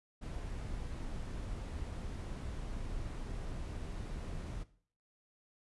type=noise; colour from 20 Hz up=brown; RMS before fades=-41 dBFS; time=0.21-4.64 s; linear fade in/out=20 ms; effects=noise-tail reverb RT60 0.5 s tail -17 dB re dry + resampled to 24000 Hz